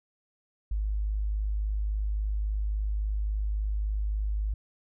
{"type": "tone", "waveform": "sine", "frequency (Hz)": 51.8, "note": "G#1", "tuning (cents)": -4, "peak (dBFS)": -26, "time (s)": [0.71, 4.54], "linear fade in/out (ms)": 5, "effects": []}